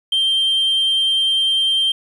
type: tone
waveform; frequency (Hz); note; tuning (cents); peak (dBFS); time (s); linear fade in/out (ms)
sine; 3155; G7; +10; -12; 0.12-1.92; 5
effects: tanh soft clip ceiling -12 dBFS + 8-bit